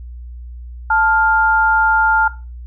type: tone pair together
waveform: sine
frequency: 880 / 1401.8 Hz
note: A5 / F6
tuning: 0 / +6 cents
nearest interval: minor sixth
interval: 806 cents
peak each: -14 dBFS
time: 0.9-2.28 s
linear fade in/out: 5 ms
effects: noise-tail reverb RT60 0.3 s tail -17 dB re dry + added 60 Hz sine -29 dBFS peak until 2.66 s